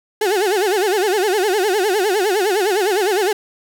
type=tone with vibrato; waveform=35% pulse; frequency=395.9 Hz; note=G4; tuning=17 cents sharp; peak=-13 dBFS; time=0.21-3.33 s; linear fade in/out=5 ms; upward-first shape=sine; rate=9.8 Hz; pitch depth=180 cents each way; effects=none